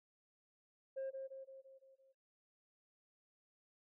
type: tone with echo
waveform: sine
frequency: 535 Hz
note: C5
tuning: 38 cents sharp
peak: -37 dBFS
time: 0.96-1.11 s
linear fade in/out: 20 ms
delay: 170 ms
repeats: 6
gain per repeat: -5 dB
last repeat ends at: 2.13 s
effects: noise-tail reverb RT60 0.3 s tail -20 dB re dry + tanh soft clip ceiling -38 dBFS

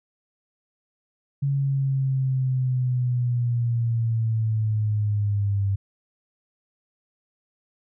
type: linear sweep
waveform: sine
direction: down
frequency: 140 to 98 Hz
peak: -20 dBFS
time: 1.42-5.76 s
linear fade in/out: 10 ms
effects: none

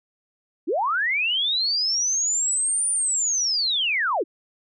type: linear two-way sweep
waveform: sine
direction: up then down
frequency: 261.6 to 9397 to 261.6 Hz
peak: -20 dBFS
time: 0.67-4.24 s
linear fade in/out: 20 ms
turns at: 2.89 s
effects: none

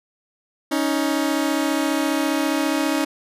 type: tone pair together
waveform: sawtooth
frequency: 278.6 / 313.4 Hz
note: C#4 / D#4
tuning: +9 / +13 cents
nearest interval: major second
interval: 204 cents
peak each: -18 dBFS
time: 0.71-3.05 s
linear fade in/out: 10 ms
effects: resampled to 32000 Hz

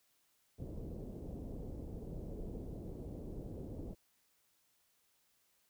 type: low-pass noise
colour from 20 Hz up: pink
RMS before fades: -45 dBFS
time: 0.58-3.95 s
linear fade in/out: 20 ms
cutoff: 510 Hz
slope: 24 dB/octave
effects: white hiss -75 dBFS RMS until 5.69 s

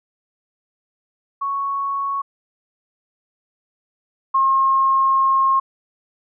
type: tone pair in turn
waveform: sine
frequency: 1108.7 / 1074 Hz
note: C#6 / C6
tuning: 0 / +45 cents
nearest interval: minor second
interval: 55 cents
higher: first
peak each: -20 / -13 dBFS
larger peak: second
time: 1.41-2.22 / 4.34-5.6 s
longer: second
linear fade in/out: 10 ms
effects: none

